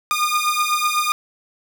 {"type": "beating tone pair", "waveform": "sawtooth", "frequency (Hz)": [1214, 1222], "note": ["D#6", "D#6"], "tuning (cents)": [-43, -32], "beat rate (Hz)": 8, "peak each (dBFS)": -17, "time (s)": [0.11, 1.12], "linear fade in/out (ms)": 0, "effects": ["8-bit"]}